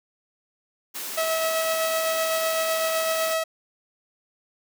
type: high-pass noise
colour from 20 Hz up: white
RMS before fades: -33 dBFS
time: 0.94-3.35 s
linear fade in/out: 20 ms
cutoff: 210 Hz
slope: 24 dB/octave
type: tone with tremolo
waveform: sawtooth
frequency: 646 Hz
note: E5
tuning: 35 cents flat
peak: -18 dBFS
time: 1.17-3.44 s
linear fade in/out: 10 ms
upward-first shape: sine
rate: 7.9 Hz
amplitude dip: 25%
effects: none

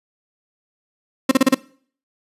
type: tone bursts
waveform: 35% pulse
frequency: 265.1 Hz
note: C4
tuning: 23 cents sharp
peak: -8 dBFS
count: 5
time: 1.29-1.546 s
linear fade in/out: 5 ms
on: 24 ms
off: 34 ms
effects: noise-tail reverb RT60 0.5 s tail -21 dB re dry + resampled to 32000 Hz

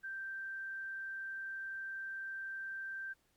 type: tone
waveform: sine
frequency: 1568 Hz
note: G6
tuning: in tune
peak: -40 dBFS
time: 0.03-3.14 s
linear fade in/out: 20 ms
effects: pink hiss -75 dBFS RMS until 3.36 s + Opus 48 kbps

